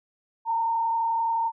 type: tone with frequency modulation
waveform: sine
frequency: 914 Hz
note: A#5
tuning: 34 cents flat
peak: -22 dBFS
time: 0.45-1.52 s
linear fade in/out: 50 ms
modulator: 31.7 Hz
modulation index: 0.52
effects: none